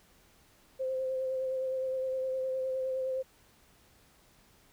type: tone with vibrato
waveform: sine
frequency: 522 Hz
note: C5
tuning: 4 cents flat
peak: -30 dBFS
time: 0.79-3.23 s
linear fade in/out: 20 ms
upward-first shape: sine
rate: 9.7 Hz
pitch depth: 19 cents each way
effects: pink hiss -63 dBFS RMS until 4.72 s